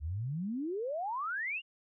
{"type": "exponential sweep", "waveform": "sine", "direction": "up", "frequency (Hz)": [69.3, 2916], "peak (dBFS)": -33, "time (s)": [0, 1.62], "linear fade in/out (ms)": 50, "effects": []}